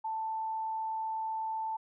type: tone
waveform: sine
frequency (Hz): 884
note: A5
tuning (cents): +8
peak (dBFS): -32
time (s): 0.04-1.77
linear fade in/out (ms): 10
effects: none